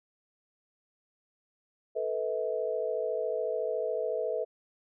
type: chord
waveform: sine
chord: A suspended second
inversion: none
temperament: equal with one note detuned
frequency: 440 / 493.9 / 642.7 Hz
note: A4 / B4 / E5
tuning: 0 / 0 / -44 cents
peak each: -33 dBFS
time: 1.95-4.45 s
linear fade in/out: 20 ms
effects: none